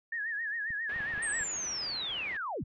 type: tone with vibrato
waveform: sine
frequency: 1760 Hz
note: A6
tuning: in tune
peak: -32 dBFS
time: 0.12-1.44 s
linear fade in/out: 5 ms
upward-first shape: sine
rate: 7.4 Hz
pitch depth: 110 cents each way
type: clicks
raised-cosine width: 5 ms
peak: -36 dBFS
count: 6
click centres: 0.705 / 0.962 / 1.005 / 1.139 / 1.178 / 1.411 s
type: low-pass noise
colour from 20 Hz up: white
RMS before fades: -47 dBFS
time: 0.89-2.37 s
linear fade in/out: 5 ms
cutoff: 2600 Hz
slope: 24 dB/octave
type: linear sweep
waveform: sine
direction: down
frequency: 8700 to 55 Hz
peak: -33 dBFS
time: 1.22-2.64 s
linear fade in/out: 10 ms
effects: none